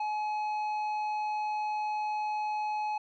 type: tone with tanh clipping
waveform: sine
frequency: 848 Hz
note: G#5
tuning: 36 cents sharp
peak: -31 dBFS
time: 0-2.98 s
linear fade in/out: 5 ms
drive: 8 dB
effects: none